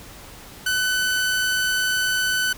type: tone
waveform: sawtooth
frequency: 1504 Hz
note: F#6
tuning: 28 cents sharp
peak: -16 dBFS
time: 0.66-2.53 s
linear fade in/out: 5 ms
effects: pink hiss -42 dBFS RMS until 2.57 s